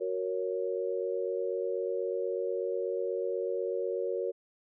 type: chord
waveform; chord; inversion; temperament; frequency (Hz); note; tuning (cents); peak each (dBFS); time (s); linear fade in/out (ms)
sine; F# major; none; equal; 370 / 466.2 / 554.4; F#4 / A#4 / C#5; 0 / 0 / 0; -34 / -33 / -35; 0-4.32; 20
effects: none